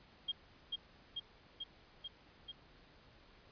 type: tone with echo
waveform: sine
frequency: 3231 Hz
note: G#7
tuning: 48 cents flat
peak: -34 dBFS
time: 0.28-0.32 s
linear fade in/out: 10 ms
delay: 440 ms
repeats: 5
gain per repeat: -2 dB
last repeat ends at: 2.52 s
effects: pink hiss -63 dBFS RMS until 3.51 s + resampled to 11025 Hz